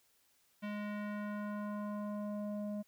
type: tone with low-pass filter sweep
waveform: square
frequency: 207.7 Hz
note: G#3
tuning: in tune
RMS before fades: -40 dBFS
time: 0.62-2.83 s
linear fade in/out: 20 ms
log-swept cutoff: 2600 to 540 Hz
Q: 1.7
effects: white hiss -72 dBFS RMS until 2.87 s